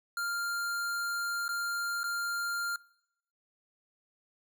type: tone with dropouts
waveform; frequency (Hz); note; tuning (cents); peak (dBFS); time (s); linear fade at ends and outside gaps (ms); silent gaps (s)
square; 1396.9; F6; 0; -32; 0.17-2.76; 2; 1.481-1.49 / 2.033-2.04
effects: noise-tail reverb RT60 0.8 s tail -23 dB re dry